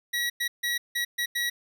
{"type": "tone bursts at uneven times", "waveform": "25% pulse", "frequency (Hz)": 1919, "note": "A#6", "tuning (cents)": 50, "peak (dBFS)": -22, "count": 6, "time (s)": [[0.13, 0.3], [0.4, 0.48], [0.63, 0.78], [0.95, 1.05], [1.18, 1.26], [1.35, 1.5]], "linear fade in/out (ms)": 10, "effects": []}